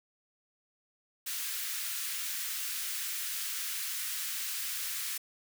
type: high-pass noise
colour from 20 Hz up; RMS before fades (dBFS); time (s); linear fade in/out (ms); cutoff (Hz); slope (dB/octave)
white; -36; 1.26-5.18; 10; 1400; 24
effects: none